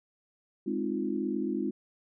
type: chord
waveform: sine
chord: F minor seventh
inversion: first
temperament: equal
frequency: 207.7 / 261.6 / 311.1 / 349.2 Hz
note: Ab3 / C4 / Eb4 / F4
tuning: 0 / 0 / 0 / 0 cents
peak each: -34 dBFS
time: 0.66-1.71 s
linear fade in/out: 10 ms
effects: none